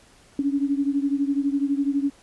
sine beating tone pair, 277.2 / 289.2 Hz, C#4 / D4, 0 / -27 cents, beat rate 12 Hz, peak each -22 / -25 dBFS, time 0.39-2.1 s, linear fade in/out 2 ms, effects pink hiss -54 dBFS RMS until 2.22 s + resampled to 24000 Hz

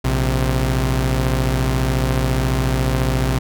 sawtooth tone pair together, 58.27 / 130.81 Hz, A#1 / C3, 0 / 0 cents, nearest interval octave + major second, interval 1400 cents, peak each -15 dBFS, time 0.04-3.39 s, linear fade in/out 10 ms, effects none

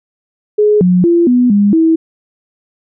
sine tone with pitch steps, 420.2 / 180.4 / 341.9 / 247.1 / 203.4 / 324.3 Hz, G#4 / F#3 / F4 / B3 / G#3 / E4, +20 / -44 / -37 / +1 / -36 / -28 cents, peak -6 dBFS, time 0.58-1.96 s, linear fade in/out 10 ms, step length 230 ms, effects none

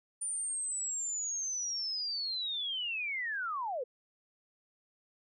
sine linear sweep, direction down, 9300 to 460 Hz, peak -33 dBFS, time 0.21-3.84 s, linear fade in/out 10 ms, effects none

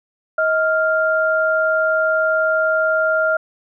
sine tone pair together, 634.5 / 1396 Hz, D#5 / F6, +34 / -1 cents, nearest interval octave + major second, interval 1365 cents, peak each -17 dBFS, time 0.38-3.37 s, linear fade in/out 5 ms, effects none

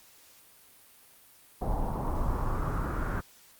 brown noise with low-pass filter sweep, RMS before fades -30 dBFS, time 1.61-3.21 s, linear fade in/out 10 ms, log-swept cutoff 830 to 1500 Hz, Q 3.9, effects white hiss -57 dBFS RMS until 3.59 s + Opus 48 kbps

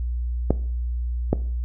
clicks, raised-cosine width 2 ms, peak -4 dBFS, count 2, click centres 0.506 / 1.33 s, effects noise-tail reverb RT60 0.5 s tail -18 dB re dry + added 60 Hz sine -23 dBFS peak until 1.64 s

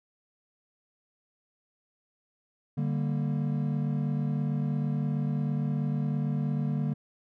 triangle chord, G minor, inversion second, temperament equal, 146.83 / 196 / 233.1 Hz, D3 / G3 / Bb3, 0 / 0 / 0 cents, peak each -26 / -32 / -31 dBFS, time 2.77-6.94 s, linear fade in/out 10 ms, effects none

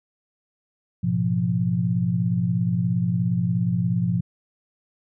sine chord, F diminished, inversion first, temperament equal with one note detuned, 106.5 / 123.47 / 174.61 Hz, Ab2 / Cb3 / F3, +44 / 0 / 0 cents, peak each -27 / -24 / -22 dBFS, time 1.03-4.21 s, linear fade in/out 10 ms, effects none

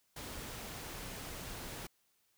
pink noise, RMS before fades -45 dBFS, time 0.16-1.87 s, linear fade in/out 5 ms, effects white hiss -75 dBFS RMS until 2.37 s

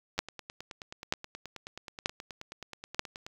two click trains, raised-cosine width 0.2 ms, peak -24 / -9 dBFS, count 30 / 4, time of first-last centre 0.18-3.265 / 0.19-2.994 s, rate 9.4 / 1.07 Hz, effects 8-bit

